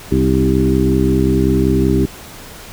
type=harmonic tone with a mistuned harmonic; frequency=65.41 Hz; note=C2; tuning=in tune; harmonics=1 / 2 / 3 / 4 / 5 / 6; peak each=-18 / -18 / -18 / -18 / -18 / -18 dBFS; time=0.11-2.06 s; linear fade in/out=10 ms; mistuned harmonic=5; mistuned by=-24 cents; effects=pink hiss -35 dBFS RMS until 2.72 s